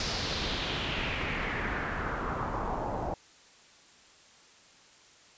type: noise with low-pass filter sweep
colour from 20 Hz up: pink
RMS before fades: -33 dBFS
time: 0-3.14 s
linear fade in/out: 2 ms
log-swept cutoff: 5300 to 740 Hz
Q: 2.7
effects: white hiss -57 dBFS RMS until 5.37 s + resampled to 16000 Hz